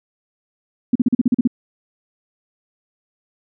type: tone bursts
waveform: sine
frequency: 244.7 Hz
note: B3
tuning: 16 cents flat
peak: -10 dBFS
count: 9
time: 0.93-1.475 s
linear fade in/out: 5 ms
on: 25 ms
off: 40 ms
effects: none